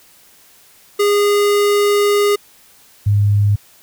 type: tone pair in turn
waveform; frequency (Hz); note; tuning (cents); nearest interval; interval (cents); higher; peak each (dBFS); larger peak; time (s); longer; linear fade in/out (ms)
square / sine; 409.7 / 102.42; G#4 / G#2; -24 / -24; 2 octaves; 2400; first; -12 / -10; second; 0.99-2.36 / 3.06-3.56; first; 10
effects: white hiss -48 dBFS RMS until 3.82 s